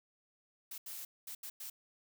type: noise bursts at uneven times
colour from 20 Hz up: blue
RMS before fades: -45 dBFS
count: 5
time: 0.71-0.78 / 0.86-1.05 / 1.27-1.35 / 1.43-1.5 / 1.6-1.7 s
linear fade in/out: 5 ms
effects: none